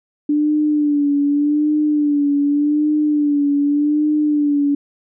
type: tone with vibrato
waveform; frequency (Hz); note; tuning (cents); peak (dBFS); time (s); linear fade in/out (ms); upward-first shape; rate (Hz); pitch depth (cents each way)
sine; 293.7; D4; 0; -13; 0.29-4.75; 5; sine; 0.85; 50
effects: none